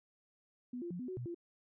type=tone with pitch steps; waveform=sine; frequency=247.2 / 346 / 176.8 / 251.1 / 371.1 / 122.2 / 343.7 Hz; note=B3 / F4 / F3 / B3 / F#4 / B2 / F4; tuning=+2 / -16 / +22 / +29 / +5 / -18 / -28 cents; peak=-39 dBFS; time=0.73-1.346 s; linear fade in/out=5 ms; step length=88 ms; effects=none